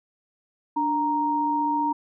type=tone pair together; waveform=sine; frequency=294.2 / 933 Hz; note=D4 / A#5; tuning=+3 / +1 cents; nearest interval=octave + minor sixth; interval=1998 cents; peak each=-27 / -22 dBFS; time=0.76-1.93 s; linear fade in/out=10 ms; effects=none